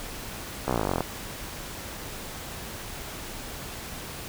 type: slowing click train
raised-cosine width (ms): 1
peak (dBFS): -11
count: 18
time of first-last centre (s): 0.68-1.006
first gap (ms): 15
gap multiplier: 1.03
effects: pink hiss -38 dBFS RMS until 4.28 s